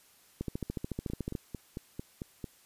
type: two click trains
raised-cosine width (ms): 3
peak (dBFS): -21 / -24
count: 14 / 7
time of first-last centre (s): 0.41-1.352 / 1.1-2.442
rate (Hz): 13.8 / 4.47
effects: white hiss -62 dBFS RMS until 2.65 s + resampled to 32000 Hz